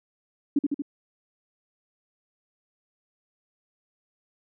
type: tone with echo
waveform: sine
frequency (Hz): 286.2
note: D4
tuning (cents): -45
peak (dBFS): -17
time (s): 0.56-0.59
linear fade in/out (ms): 5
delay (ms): 77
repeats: 3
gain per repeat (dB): -3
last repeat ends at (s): 0.821
effects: none